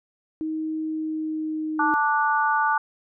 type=tone with pitch glide; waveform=sine; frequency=314.6 to 311.3 Hz; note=D#4 to D#4; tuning=+19 to +1 cents; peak=-25 dBFS; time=0.41-1.94 s; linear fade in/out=0 ms; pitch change=-18 cents; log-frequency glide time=0.81-1.72 s
type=harmonic tone; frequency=293.7 Hz; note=D4; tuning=in tune; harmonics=3 / 4 / 5; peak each=-22 / -24 / -24 dBFS; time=1.79-2.78 s; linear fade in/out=5 ms
effects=none